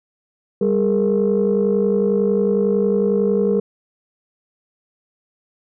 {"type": "tone cluster", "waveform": "sine", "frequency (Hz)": [198.3, 412.5, 463.5], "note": ["G3", "G#4", "A#4"], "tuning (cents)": [20, -12, -10], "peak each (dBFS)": -18, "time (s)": [0.61, 3.6], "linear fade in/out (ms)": 5, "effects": ["tanh soft clip ceiling -8 dBFS"]}